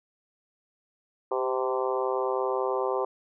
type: harmonic tone with a mistuned harmonic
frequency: 129.1 Hz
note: C3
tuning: 23 cents flat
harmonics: 3 / 4 / 5 / 6 / 7 / 8 / 9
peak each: -29 / -30 / -36 / -35 / -35 / -34 / -38 dBFS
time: 1.31-3.05 s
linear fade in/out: 5 ms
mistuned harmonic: 3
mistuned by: +17 cents
effects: none